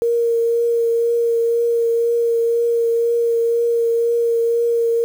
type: tone with vibrato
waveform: sine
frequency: 466.2 Hz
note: A#4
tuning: in tune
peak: -14 dBFS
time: 0.02-5.04 s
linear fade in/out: 0 ms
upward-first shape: triangle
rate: 2 Hz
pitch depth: 17 cents each way
effects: 7-bit